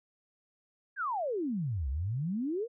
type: exponential two-way sweep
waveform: sine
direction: down then up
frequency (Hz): 1680 to 62.6 to 497.6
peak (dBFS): -30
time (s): 0.96-2.68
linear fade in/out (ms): 50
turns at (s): 1.89
effects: none